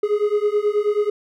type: beating tone pair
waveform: triangle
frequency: 412.2 / 421.5 Hz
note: G#4 / G#4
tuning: -13 / +26 cents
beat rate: 9.3 Hz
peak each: -18 dBFS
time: 0.03-1.1 s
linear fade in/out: 5 ms
effects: none